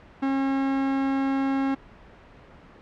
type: tone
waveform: 45% pulse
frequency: 271 Hz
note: C#4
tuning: 39 cents flat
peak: -22 dBFS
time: 0.22-1.75 s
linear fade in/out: 10 ms
effects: pink hiss -49 dBFS RMS until 2.81 s + low-pass 2000 Hz 12 dB/octave